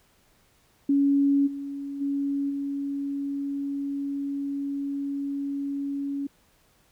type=tone with level steps; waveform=sine; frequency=280.2 Hz; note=C#4; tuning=19 cents sharp; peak=-18 / -31 / -24 / -27 dBFS; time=0.89-6.27 s; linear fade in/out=5 ms; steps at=1.46 / 2 / 2.49 s; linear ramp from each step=20 ms; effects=pink hiss -63 dBFS RMS until 6.91 s